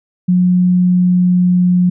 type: tone with pitch glide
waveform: sine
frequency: 180.4 to 179.36 Hz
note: F#3 to F3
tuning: -44 to +46 cents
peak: -8 dBFS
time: 0.28-1.9 s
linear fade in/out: 10 ms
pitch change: -10 cents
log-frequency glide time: 0.68-1.79 s
effects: none